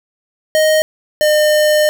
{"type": "tone pair in turn", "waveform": "square", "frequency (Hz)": [622.3, 606.3], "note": ["D#5", "D#5"], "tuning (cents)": [0, -45], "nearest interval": "unison", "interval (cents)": 45, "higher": "first", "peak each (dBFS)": -10, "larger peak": "neither", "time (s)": [[0.55, 0.82], [1.21, 1.89]], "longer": "second", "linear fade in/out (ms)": 0, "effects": ["7-bit"]}